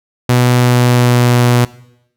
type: tone with pitch glide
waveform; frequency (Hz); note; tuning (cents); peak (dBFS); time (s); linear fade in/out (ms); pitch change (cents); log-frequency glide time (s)
sawtooth; 123.47 to 121.84; B2 to B2; 0 to -23; -4; 0.29-1.65; 5; -23; 0.51-1.39
effects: noise-tail reverb RT60 0.8 s tail -20 dB re dry